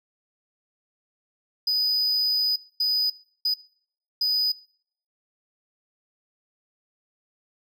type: tone bursts at uneven times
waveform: triangle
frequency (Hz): 4978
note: D#8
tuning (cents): 0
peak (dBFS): -19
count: 4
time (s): 1.67-2.56 / 2.8-3.1 / 3.45-3.54 / 4.21-4.52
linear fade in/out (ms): 5
effects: noise-tail reverb RT60 0.6 s tail -23 dB re dry